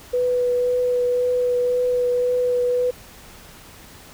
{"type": "tone with vibrato", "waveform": "sine", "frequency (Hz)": 493.9, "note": "B4", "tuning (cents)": 0, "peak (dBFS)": -17, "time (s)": [0.13, 2.91], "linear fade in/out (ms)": 10, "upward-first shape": "triangle", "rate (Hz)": 1.9, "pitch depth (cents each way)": 12, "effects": ["pink hiss -44 dBFS RMS until 4.13 s"]}